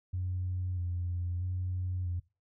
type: tone with vibrato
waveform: sine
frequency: 89.7 Hz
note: F2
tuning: 47 cents sharp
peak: -30 dBFS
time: 0.13-2.2 s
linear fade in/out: 10 ms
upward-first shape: square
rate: 0.78 Hz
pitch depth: 29 cents each way
effects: noise-tail reverb RT60 0.3 s tail -22 dB re dry + tanh soft clip ceiling -26 dBFS